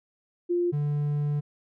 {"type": "tone pair in turn", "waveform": ["sine", "triangle"], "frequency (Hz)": [350, 146.61], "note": ["F4", "D3"], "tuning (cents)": [4, -3], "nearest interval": "octave + minor third", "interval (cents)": 1507, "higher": "first", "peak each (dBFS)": -22, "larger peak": "neither", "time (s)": [[0.49, 0.72], [0.72, 1.41]], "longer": "second", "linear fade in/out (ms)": 20, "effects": []}